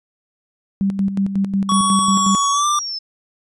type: tone with tremolo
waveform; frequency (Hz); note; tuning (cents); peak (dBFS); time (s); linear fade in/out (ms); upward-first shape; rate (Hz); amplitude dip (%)
sine; 196; G3; 0; -14; 0.81-2.35; 0; square; 5.5; 60
type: tone with pitch glide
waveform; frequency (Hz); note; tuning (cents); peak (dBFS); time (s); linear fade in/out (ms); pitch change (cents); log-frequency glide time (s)
square; 1122 to 1185.3; C#6 to D6; +21 to +16; -16; 1.69-2.79; 2; +95; 2.52-2.66
type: exponential sweep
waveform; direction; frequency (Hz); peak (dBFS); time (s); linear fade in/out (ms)
sine; down; 9397 to 5200; -23; 1.73-2.99; 10
effects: resampled to 24000 Hz